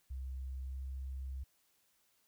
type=tone with pitch glide; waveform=sine; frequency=65.41 to 66.17 Hz; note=C2 to C2; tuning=0 to +20 cents; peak=-39 dBFS; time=0.1-1.44 s; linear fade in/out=10 ms; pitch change=+20 cents; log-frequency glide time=0.59-0.78 s; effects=white hiss -74 dBFS RMS until 2.27 s